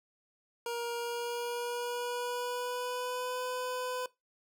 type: tone with pitch glide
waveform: 25% pulse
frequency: 471.9 to 502.9 Hz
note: A#4 to B4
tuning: +21 to +31 cents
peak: -30 dBFS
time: 0.66-4.06 s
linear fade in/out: 2 ms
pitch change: +110 cents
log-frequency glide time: 0.96-3.44 s
effects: noise-tail reverb RT60 0.2 s tail -20 dB re dry